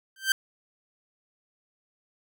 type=tone with exponential growth; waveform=sawtooth; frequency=1562 Hz; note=G6; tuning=7 cents flat; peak=-13 dBFS; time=0.16-0.32 s; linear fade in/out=2 ms; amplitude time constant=33 ms; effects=none